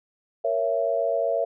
sine chord, A# diminished, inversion none, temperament equal with one note detuned, 466.2 / 554.4 / 668.5 Hz, A#4 / C#5 / E5, 0 / 0 / +24 cents, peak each -28 / -26 / -24 dBFS, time 0.44-1.45 s, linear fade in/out 10 ms, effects none

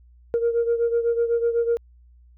sine beating tone pair, 466.2 / 474.2 Hz, A#4 / A#4, 0 / +30 cents, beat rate 8 Hz, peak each -19 / -24 dBFS, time 0.34-1.77 s, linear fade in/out 0 ms, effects tanh soft clip ceiling -14 dBFS + added 60 Hz sine -49 dBFS peak until 2.37 s

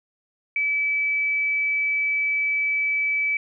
sine tone, 2300 Hz, D7, 37 cents flat, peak -20 dBFS, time 0.56-3.37 s, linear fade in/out 2 ms, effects none

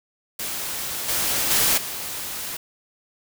white noise with level steps, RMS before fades -29 / -23 / -19 / -31 dBFS, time 0.39-2.57 s, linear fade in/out 5 ms, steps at 1.08 / 1.5 / 1.77 s, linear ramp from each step 10 ms, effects none

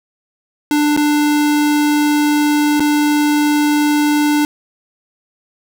square tone with dropouts, 296.2 Hz, D4, 15 cents sharp, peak -12 dBFS, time 0.71-4.45 s, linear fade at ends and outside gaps 1 ms, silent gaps 0.965-0.974 / 2.797-2.804 s, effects none

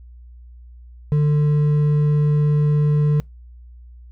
triangle tone with hard clipping, 148.6 Hz, D3, 21 cents sharp, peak -15 dBFS, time 1.12-3.2 s, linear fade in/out 0 ms, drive 8 dB, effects noise-tail reverb RT60 0.2 s tail -26 dB re dry + added 60 Hz sine -39 dBFS peak until 4.11 s

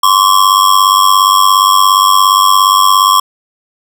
square ring-modulated tone, 1091 Hz, C#6, 28 cents flat, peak -3 dBFS, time 0.03-3.2 s, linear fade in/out 5 ms, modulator 48.6 Hz, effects none

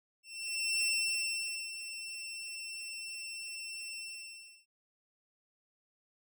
20% pulse tone with ADSR envelope, 2697 Hz, E7, 39 cents sharp, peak -24 dBFS, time 0.23-4.66 s, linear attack 600 ms, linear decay 880 ms, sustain -12 dB, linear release 670 ms, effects none

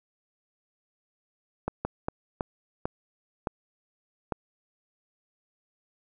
slowing click train, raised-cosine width 1 ms, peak -14 dBFS, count 7, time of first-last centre 1.68-4.322 s, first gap 170 ms, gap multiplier 1.38, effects none

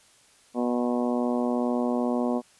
harmonic tone with a mistuned harmonic, 122.1 Hz, B2, 19 cents flat, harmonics 2 / 3 / 4 / 5 / 6 / 7 / 8 / 9, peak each -25 / -32 / -32 / -32 / -35 / -39 / -40 / -41 dBFS, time 0.54-2.42 s, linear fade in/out 50 ms, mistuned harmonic 9, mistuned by -21 cents, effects white hiss -58 dBFS RMS until 2.59 s + resampled to 24000 Hz

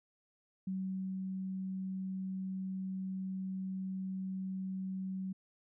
sine tone with ADSR envelope, 189.2 Hz, F#3, 39 cents sharp, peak -34 dBFS, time 0.67-5.33 s, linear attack 5 ms, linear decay 500 ms, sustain -2 dB, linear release 10 ms, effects none

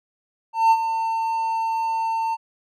triangle tone with ADSR envelope, 901 Hz, A5, 41 cents sharp, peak -9 dBFS, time 0.53-2.37 s, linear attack 180 ms, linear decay 53 ms, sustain -10 dB, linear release 38 ms, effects none

